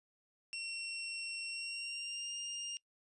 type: tone with pitch glide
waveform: 25% pulse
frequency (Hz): 2726 to 2811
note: F7 to F7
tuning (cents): -43 to +11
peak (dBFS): -36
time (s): 0.53-2.77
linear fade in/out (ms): 0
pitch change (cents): +54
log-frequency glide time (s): 1.47-2.34
effects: noise-tail reverb RT60 0.1 s tail -24 dB re dry + resampled to 24000 Hz